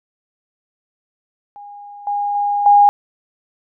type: tone with level steps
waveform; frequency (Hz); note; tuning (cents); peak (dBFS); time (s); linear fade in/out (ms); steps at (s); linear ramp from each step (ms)
sine; 817; G#5; -29; -33 / -17 / -15 / -6; 1.56-2.89; 0; 2.07 / 2.35 / 2.66; 2
effects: none